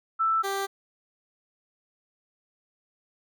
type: tone pair in turn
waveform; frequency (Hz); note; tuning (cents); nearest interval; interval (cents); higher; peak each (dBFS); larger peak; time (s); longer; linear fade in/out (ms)
sine / 15% pulse; 1324 / 392.9; E6 / G4; +7 / +4; octave + major sixth; 2103; first; -21; neither; 0.19-0.43 / 0.43-0.67; neither; 20
effects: none